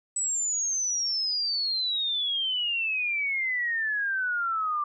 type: exponential sweep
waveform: sine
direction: down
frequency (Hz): 7980 to 1174.7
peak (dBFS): -25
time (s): 0.16-4.84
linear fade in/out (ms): 5
effects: none